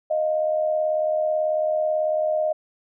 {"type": "tone pair together", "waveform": "sine", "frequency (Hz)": [620.3, 698.5], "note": ["D#5", "F5"], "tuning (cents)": [-5, 0], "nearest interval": "major second", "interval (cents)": 205, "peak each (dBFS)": [-20, -28], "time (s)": [0.1, 2.53], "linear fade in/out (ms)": 10, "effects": []}